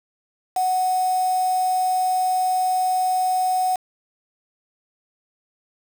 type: tone with quantisation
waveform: sine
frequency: 740 Hz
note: F#5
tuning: in tune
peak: -18 dBFS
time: 0.56-3.76 s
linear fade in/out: 5 ms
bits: 5
effects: none